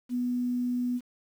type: tone with quantisation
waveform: sine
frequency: 246.2 Hz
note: B3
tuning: 5 cents flat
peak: -26 dBFS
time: 0.09-1.01 s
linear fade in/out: 50 ms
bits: 9
effects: none

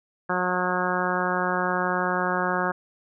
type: harmonic tone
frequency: 181.2 Hz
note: F#3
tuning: 36 cents flat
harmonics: 1 / 2 / 3 / 4 / 5 / 6 / 7 / 8 / 9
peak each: -31 / -31 / -31 / -31 / -31 / -31 / -31 / -31 / -31 dBFS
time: 0.29-2.72 s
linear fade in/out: 10 ms
effects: none

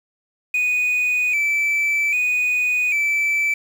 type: tone with vibrato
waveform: sine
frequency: 2398 Hz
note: D7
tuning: 36 cents sharp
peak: -14 dBFS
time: 0.54-3.54 s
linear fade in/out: 5 ms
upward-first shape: square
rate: 0.63 Hz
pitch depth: 58 cents each way
effects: tanh soft clip ceiling -16 dBFS + 7-bit

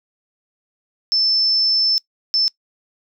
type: tone bursts at uneven times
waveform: sine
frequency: 5290 Hz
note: E8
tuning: 5 cents sharp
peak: -14 dBFS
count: 2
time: 1.12-1.98 / 2.34-2.48 s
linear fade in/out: 0 ms
effects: noise-tail reverb RT60 0.1 s tail -22 dB re dry

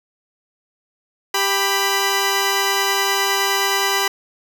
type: tone pair together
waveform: 10% pulse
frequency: 394.1 / 990 Hz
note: G4 / B5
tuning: +9 / +4 cents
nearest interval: octave + major third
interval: 1595 cents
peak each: -11 dBFS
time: 1.34-4.08 s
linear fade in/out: 5 ms
effects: none

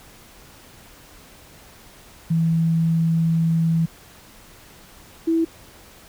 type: tone pair in turn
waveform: sine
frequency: 164.1 / 328.2 Hz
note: E3 / E4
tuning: -8 / -8 cents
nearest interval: octave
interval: 1200 cents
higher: second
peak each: -16 dBFS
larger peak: neither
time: 2.3-3.86 / 5.27-5.45 s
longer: first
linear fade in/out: 10 ms
effects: pink hiss -47 dBFS RMS until 6.08 s

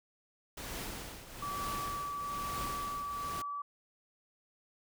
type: noise with tremolo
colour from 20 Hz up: pink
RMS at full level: -40 dBFS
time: 0.57-3.42 s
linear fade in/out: 5 ms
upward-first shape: triangle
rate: 1.1 Hz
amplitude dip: 75%
type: tone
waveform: sine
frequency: 1151 Hz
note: D6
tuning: 35 cents flat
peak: -36 dBFS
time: 1.42-3.62 s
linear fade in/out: 5 ms
effects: none

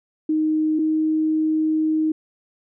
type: tone pair in turn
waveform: sine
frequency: 311.1 / 313.1 Hz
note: D#4 / D#4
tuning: 0 / +11 cents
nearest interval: unison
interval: 11 cents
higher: second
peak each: -17 dBFS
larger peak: neither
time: 0.29-0.79 / 0.79-2.12 s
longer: second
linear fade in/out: 5 ms
effects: none

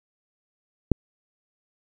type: click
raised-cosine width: 3 ms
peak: -4 dBFS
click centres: 0.917 s
effects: none

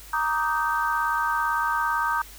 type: chord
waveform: sine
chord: Eb major seventh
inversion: second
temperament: just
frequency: 933.4 / 1166.7 / 1244.5 / 1555.6 Hz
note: Bb5 / D6 / Eb6 / G6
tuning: +2 / -12 / 0 / -14 cents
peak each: -26 / -31 / -27 / -27 dBFS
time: 0.13-2.22 s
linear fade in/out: 5 ms
effects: added 50 Hz sine -46 dBFS peak until 2.38 s + white hiss -46 dBFS RMS until 2.38 s

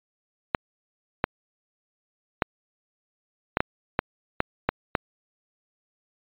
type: clicks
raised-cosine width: 0.5 ms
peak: -5 dBFS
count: 9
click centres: 0.548 / 1.241 / 2.422 / 3.571 / 3.605 / 3.991 / 4.404 / 4.69 / 4.952 s
effects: resampled to 8000 Hz

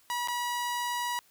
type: tone with dropouts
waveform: sawtooth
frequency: 968 Hz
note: B5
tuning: 35 cents flat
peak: -26 dBFS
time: 0.1-1.19 s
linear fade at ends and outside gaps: 0 ms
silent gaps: 0.275-0.284 s
effects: white hiss -63 dBFS RMS until 1.3 s

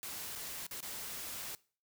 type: noise with dropouts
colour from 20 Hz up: white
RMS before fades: -43 dBFS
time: 0.03-1.55 s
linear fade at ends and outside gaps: 0 ms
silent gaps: 0.353-0.358 / 0.666-0.711 / 0.805-0.828 s
effects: noise-tail reverb RT60 0.4 s tail -21 dB re dry

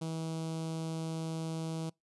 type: tone with notch filter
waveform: sawtooth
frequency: 161.7 Hz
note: E3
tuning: 33 cents flat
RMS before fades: -37 dBFS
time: 0.01-1.9 s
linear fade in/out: 10 ms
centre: 1800 Hz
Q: 0.78
effects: noise-tail reverb RT60 0.2 s tail -26 dB re dry + resampled to 24000 Hz

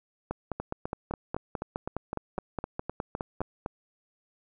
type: two click trains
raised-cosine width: 1 ms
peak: -18 / -17 dBFS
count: 13 / 16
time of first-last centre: 0.6-3.661 / 0.31-3.416 s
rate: 3.92 / 4.83 Hz
effects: none

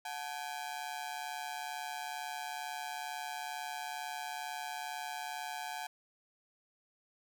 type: ring-modulated tone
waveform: sawtooth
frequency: 800 Hz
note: G5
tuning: 35 cents sharp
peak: -32 dBFS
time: 0.05-5.87 s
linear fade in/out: 5 ms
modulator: 71.1 Hz
effects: none

